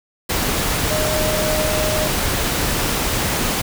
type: tone in noise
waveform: sine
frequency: 617 Hz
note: D#5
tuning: 15 cents flat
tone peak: -21 dBFS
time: 0.9-2.08 s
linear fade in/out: 10 ms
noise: pink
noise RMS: -20 dBFS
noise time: 0.29-3.62 s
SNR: -4 dB
effects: none